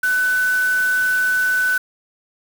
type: tone in noise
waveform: sine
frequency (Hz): 1500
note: F#6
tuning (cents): +23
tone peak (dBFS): -15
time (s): 0.03-1.78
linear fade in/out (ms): 5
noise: white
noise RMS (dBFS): -32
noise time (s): 0.03-1.78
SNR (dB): +14
effects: none